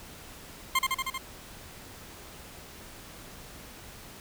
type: tone with echo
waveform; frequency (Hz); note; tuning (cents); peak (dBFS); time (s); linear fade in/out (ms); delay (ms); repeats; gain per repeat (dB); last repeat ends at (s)
20% pulse; 1055; C6; +14; -17; 0.75-0.79; 5; 78; 5; -2; 1.18
effects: pink hiss -47 dBFS RMS until 4.2 s